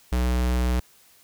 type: tone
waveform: square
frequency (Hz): 61.74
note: B1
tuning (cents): 0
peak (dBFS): -21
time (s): 0.12-0.8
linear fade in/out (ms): 5
effects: white hiss -56 dBFS RMS until 1.23 s